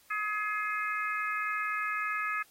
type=harmonic tone; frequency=421.9 Hz; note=G#4; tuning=27 cents sharp; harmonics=3 / 4 / 5 / 6; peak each=-33 / -35 / -37 / -39 dBFS; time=0.1-2.43 s; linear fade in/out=10 ms; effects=white hiss -62 dBFS RMS until 2.5 s + AAC 48 kbps